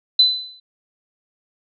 sine tone with exponential decay, 4015 Hz, B7, 28 cents sharp, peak -7 dBFS, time 0.19-0.6 s, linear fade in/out 5 ms, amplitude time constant 89 ms, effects none

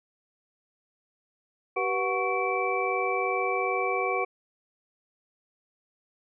sine tone cluster, 385.4 / 488 / 737 / 1114 / 2320 Hz, G4 / B4 / F#5 / C#6 / D7, -29 / -21 / -7 / +8 / -22 cents, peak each -31 dBFS, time 1.76-4.25 s, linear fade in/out 10 ms, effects none

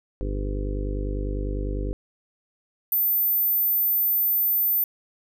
harmonic tone, 50 Hz, G1, 35 cents sharp, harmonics 1 / 2 / 3 / 4 / 5 / 6 / 7 / 8 / 9 / 10, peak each -26 / -35 / -43 / -40 / -41 / -36 / -45 / -36 / -45 / -39 dBFS, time 0.21-1.93 s, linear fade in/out 0 ms
sine tone, 14080 Hz, A9, in tune, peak -19 dBFS, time 2.92-4.84 s, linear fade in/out 2 ms
effects none

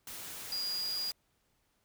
sine tone in noise, 4855 Hz, D#8, 43 cents flat, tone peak -33 dBFS, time 0.52-1.11 s, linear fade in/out 2 ms, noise white, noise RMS -44 dBFS, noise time 0.07-1.12 s, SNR +8 dB, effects pink hiss -75 dBFS RMS until 1.84 s

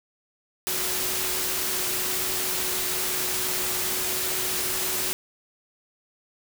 sine tone in noise, 370 Hz, F#4, in tune, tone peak -38 dBFS, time 0.67-5.13 s, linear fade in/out 0 ms, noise white, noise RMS -27 dBFS, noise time 0.67-5.13 s, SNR -14 dB, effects none

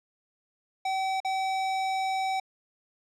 square tone with dropouts, 765 Hz, G5, 42 cents flat, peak -27 dBFS, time 0.85-2.4 s, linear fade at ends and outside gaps 5 ms, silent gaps 1.203-1.247 s, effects low-pass 6000 Hz 12 dB/octave

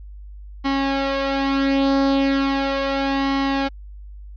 sawtooth tone with flanger, 273.8 Hz, C#4, 21 cents flat, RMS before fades -20 dBFS, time 0.64-3.69 s, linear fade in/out 20 ms, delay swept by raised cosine 0.97 to 3.47 ms, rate 0.37 Hz, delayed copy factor +0.6, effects added 50 Hz sine -35 dBFS peak until 4.36 s + resampled to 11025 Hz

